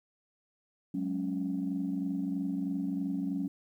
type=chord; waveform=sine; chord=F# suspended second; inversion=none; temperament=just; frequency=185 / 208.1 / 277.5 Hz; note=F#3 / G#3 / C#4; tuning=0 / +4 / +2 cents; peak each=-34 / -37 / -32 dBFS; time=0.94-3.48 s; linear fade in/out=5 ms; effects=tanh soft clip ceiling -23 dBFS + 11-bit